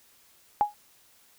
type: tone with exponential decay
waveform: sine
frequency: 830.6 Hz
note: G#5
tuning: in tune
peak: -15 dBFS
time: 0.61-0.74 s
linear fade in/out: 0 ms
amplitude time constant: 27 ms
effects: white hiss -60 dBFS RMS until 1.38 s